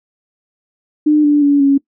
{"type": "tone with pitch steps", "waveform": "sine", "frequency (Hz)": [301.2, 293.1, 285.3, 277.6], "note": ["D4", "D4", "C#4", "C#4"], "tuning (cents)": [44, -3, 50, 3], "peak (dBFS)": -7, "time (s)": [1.06, 1.78], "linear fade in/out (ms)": 10, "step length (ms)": 180, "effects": ["noise-tail reverb RT60 0.1 s tail -21 dB re dry"]}